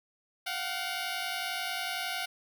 10% pulse tone pair together, 705 / 756 Hz, F5 / F#5, +16 / +37 cents, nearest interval minor second, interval 121 cents, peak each -27 dBFS, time 0.46-2.26 s, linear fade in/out 10 ms, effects none

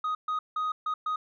sine tone bursts at uneven times, 1250 Hz, D#6, 8 cents sharp, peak -24 dBFS, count 5, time 0.04-0.15 / 0.28-0.39 / 0.56-0.72 / 0.86-0.94 / 1.06-1.16 s, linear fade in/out 5 ms, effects tanh soft clip ceiling -26 dBFS

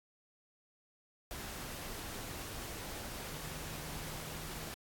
sine tone in noise, 155 Hz, D#3, 6 cents flat, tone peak -49 dBFS, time 3.32-4.68 s, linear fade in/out 0 ms, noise pink, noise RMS -44 dBFS, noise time 1.31-4.74 s, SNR -8 dB, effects AAC 64 kbps

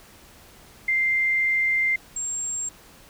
sine tone pair in turn, 2093 / 7459 Hz, C7 / A#8, 0 / 0 cents, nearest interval octave + minor seventh, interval 2200 cents, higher second, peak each -19 / -26 dBFS, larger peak first, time 0.88-1.96 / 2.16-2.69 s, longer first, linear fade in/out 5 ms, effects pink hiss -50 dBFS RMS until 3.09 s

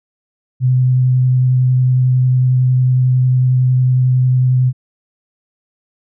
sine tone with vibrato, 127.5 Hz, C3, 44 cents flat, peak -9 dBFS, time 0.6-4.73 s, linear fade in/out 50 ms, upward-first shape triangle, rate 11 Hz, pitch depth 13 cents each way, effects none

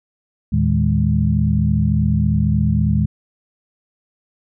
sine tone cluster, 79.1 / 113.5 / 157 / 206.3 Hz, D#2 / A#2 / D#3 / G#3, +29 / -46 / +16 / -11 cents, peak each -19 dBFS, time 0.52-3.06 s, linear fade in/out 10 ms, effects none

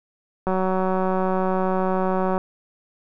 click train, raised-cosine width 1 ms, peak -10 dBFS, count 358, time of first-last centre 0.47-2.379 s, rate 187 Hz, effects none

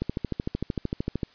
click train, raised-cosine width 3 ms, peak -14 dBFS, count 17, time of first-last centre 0.02-1.232 s, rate 13.2 Hz, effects white hiss -57 dBFS RMS until 1.34 s + resampled to 11025 Hz

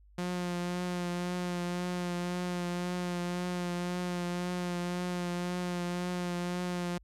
sawtooth tone with vibrato, 177.3 Hz, F3, 26 cents sharp, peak -28 dBFS, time 0.18-6.98 s, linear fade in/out 5 ms, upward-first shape triangle, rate 1.9 Hz, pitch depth 22 cents each way, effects added 50 Hz sine -56 dBFS peak until 7.03 s + low-pass 10000 Hz 12 dB/octave

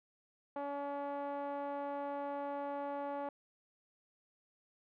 5% pulse tone with low-pass filter, 283.9 Hz, C#4, 41 cents sharp, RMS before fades -40 dBFS, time 0.56-3.29 s, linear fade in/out 2 ms, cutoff 740 Hz, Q 2.5, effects none

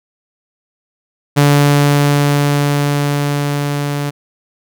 sawtooth tone with level ramp, 144.1 Hz, D3, 33 cents flat, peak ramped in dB -3 to -13 dBFS, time 1.36-4.11 s, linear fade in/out 20 ms, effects none

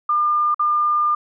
sine tone with dropouts, 1203 Hz, D6, 41 cents sharp, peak -15 dBFS, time 0.09-1.15 s, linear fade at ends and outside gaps 5 ms, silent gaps 0.545-0.594 s, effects none

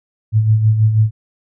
sine tone with tremolo, 109.1 Hz, A2, 14 cents flat, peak -7 dBFS, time 0.32-1.11 s, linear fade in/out 50 ms, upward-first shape sine, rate 6.2 Hz, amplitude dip 55%, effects none

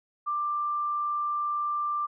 sine tone, 1183 Hz, D6, 12 cents sharp, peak -26 dBFS, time 0.26-2.07 s, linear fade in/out 20 ms, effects none

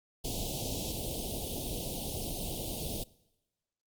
pink band-stop noise, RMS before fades -36 dBFS, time 0.24-3.04 s, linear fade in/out 10 ms, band 780 to 2900 Hz, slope 48 dB/octave, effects noise-tail reverb RT60 1.0 s tail -22 dB re dry + Opus 48 kbps

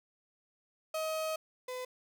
35% pulse tone pair in turn, 632 / 505.1 Hz, D#5 / B4, +27 / +39 cents, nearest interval major third, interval 388 cents, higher first, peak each -31 / -36 dBFS, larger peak first, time 0.94-1.36 / 1.68-1.85 s, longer first, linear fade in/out 5 ms, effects none

